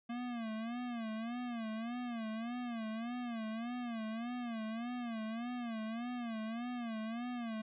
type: tone with vibrato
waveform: square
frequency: 232.2 Hz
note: A#3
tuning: 7 cents flat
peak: -39 dBFS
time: 0.09-7.62 s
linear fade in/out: 10 ms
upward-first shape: sine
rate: 1.7 Hz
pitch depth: 110 cents each way
effects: resampled to 8000 Hz